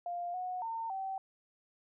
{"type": "tone with pitch steps", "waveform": "sine", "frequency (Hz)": [700, 732, 908, 770], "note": ["F5", "F#5", "A#5", "G5"], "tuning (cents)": [4, -19, -46, -31], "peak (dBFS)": -35, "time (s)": [0.06, 1.18], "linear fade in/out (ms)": 2, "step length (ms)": 280, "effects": []}